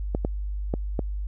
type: clicks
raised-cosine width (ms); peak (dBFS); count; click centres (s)
2; -12; 4; 0.149 / 0.249 / 0.739 / 0.992
effects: added 50 Hz sine -27 dBFS peak until 1.27 s